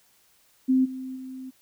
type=tone with level steps; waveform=sine; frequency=260 Hz; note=C4; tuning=11 cents flat; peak=-17 / -32 / -35 dBFS; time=0.68-1.51 s; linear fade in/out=20 ms; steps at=0.84 / 1.15 s; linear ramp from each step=20 ms; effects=white hiss -62 dBFS RMS until 1.61 s